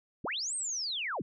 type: linear two-way sweep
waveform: sine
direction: up then down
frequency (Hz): 59.7 to 8610 to 89.2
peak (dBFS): -32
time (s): 0.24-1.22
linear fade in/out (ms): 5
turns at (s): 0.55
effects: none